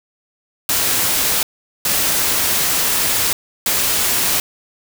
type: noise bursts at uneven times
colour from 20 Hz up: white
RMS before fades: -17 dBFS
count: 3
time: 0.69-1.43 / 1.85-3.33 / 3.66-4.4 s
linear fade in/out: 2 ms
effects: none